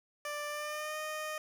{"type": "tone with pitch glide", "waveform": "15% pulse", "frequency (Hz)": [590, 616.1], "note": ["D5", "D#5"], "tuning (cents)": [8, -17], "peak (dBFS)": -30, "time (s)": [0.25, 1.38], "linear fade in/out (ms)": 2, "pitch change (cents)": 75, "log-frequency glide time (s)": [0.48, 0.98], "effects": []}